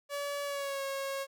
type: tone with pitch glide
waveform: sawtooth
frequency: 571 to 546.8 Hz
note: D5 to C#5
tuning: -49 to -24 cents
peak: -30 dBFS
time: 0.09-1.27 s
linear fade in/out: 50 ms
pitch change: -75 cents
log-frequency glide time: 0.44-0.83 s
effects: none